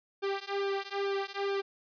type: tone with flanger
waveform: sawtooth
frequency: 396 Hz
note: G4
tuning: 18 cents sharp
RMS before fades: -33 dBFS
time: 0.22-1.62 s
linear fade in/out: 20 ms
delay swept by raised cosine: 1 to 2.6 ms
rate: 2.3 Hz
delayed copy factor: -1
effects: resampled to 11025 Hz